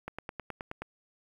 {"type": "click train", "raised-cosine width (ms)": 0.5, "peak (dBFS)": -22, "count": 8, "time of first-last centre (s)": [0.08, 0.82], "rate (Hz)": 9.46, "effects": ["9-bit"]}